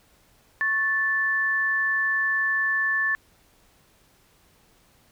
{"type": "tone pair together", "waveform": "sine", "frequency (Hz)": [1100, 1755.7], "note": ["C#6", "A6"], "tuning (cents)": [-14, -4], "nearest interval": "minor sixth", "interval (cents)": 810, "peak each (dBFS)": [-32, -21], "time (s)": [0.61, 3.15], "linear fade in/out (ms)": 0, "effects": ["pink hiss -60 dBFS RMS until 5.11 s"]}